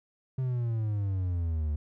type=exponential sweep; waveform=triangle; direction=down; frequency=132.4 to 73.3 Hz; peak=-25 dBFS; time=0.38-1.76 s; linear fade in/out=5 ms; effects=none